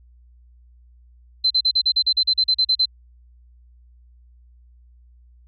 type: tone bursts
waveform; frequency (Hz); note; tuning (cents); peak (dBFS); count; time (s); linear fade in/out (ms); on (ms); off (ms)
sine; 4079; C8; -45; -14; 14; 1.44-2.857; 10; 65; 39
effects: added 60 Hz sine -48 dBFS peak until 5.47 s